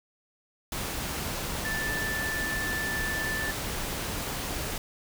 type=tone in noise; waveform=sine; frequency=1760 Hz; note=A6; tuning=in tune; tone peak=-30 dBFS; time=1.65-3.51 s; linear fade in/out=2 ms; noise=pink; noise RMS=-33 dBFS; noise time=0.72-4.78 s; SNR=0 dB; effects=none